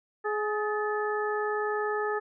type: harmonic tone with a mistuned harmonic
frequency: 421 Hz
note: G#4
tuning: 24 cents sharp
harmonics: 1 / 2 / 3 / 4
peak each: -29 / -34 / -34 / -35 dBFS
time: 0.24-2.2 s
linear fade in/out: 20 ms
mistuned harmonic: 4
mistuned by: +56 cents
effects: none